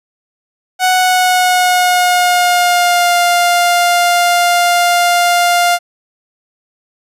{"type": "tone with pitch glide", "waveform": "sawtooth", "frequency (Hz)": [740, 700.9], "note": ["F#5", "F5"], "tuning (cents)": [0, 6], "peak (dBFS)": -5, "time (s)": [0.79, 5.79], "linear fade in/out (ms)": 50, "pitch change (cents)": -94, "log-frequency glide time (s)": [0.91, 3.16], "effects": ["resampled to 32000 Hz"]}